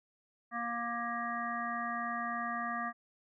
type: harmonic tone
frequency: 235.8 Hz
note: A#3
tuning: 20 cents sharp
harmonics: 1 / 3 / 5 / 7 / 8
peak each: -42 / -40 / -37 / -43 / -42 dBFS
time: 0.51-2.93 s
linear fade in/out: 50 ms
effects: none